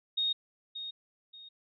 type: tone with echo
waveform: sine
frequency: 3721 Hz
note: A#7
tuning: 4 cents flat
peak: -27 dBFS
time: 0.17-0.33 s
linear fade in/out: 10 ms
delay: 580 ms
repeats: 2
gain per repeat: -10 dB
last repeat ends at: 1.49 s
effects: none

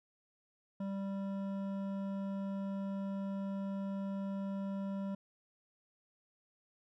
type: tone with hard clipping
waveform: sine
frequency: 196 Hz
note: G3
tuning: in tune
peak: -38 dBFS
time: 0.8-5.15 s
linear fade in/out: 5 ms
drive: 11 dB
effects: none

